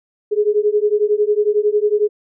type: beating tone pair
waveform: sine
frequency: 413.2 / 424.2 Hz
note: G#4 / G#4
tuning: -9 / +37 cents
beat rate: 11 Hz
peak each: -16 dBFS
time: 0.31-2.09 s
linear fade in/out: 20 ms
effects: none